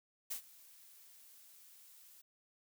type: noise with ADSR envelope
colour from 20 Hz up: blue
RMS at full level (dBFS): -39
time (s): 0.3-2.22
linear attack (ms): 15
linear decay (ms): 95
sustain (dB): -21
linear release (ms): 13
effects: none